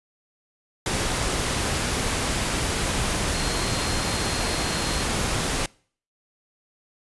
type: tone in noise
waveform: sine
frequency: 4224 Hz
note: C8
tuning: 16 cents sharp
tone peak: -34 dBFS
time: 3.34-5.03 s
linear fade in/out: 2 ms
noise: pink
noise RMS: -25 dBFS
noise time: 0.86-5.66 s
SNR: -12 dB
effects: noise-tail reverb RT60 0.5 s tail -25 dB re dry + resampled to 24000 Hz